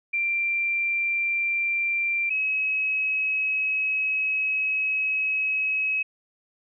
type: tone pair in turn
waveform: sine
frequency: 2364 / 2559 Hz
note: D7 / D#7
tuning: +11 / +48 cents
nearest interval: minor second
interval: 137 cents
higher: second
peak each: -22 dBFS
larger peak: neither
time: 0.13-2.3 / 2.3-6.03 s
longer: second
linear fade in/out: 10 ms
effects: none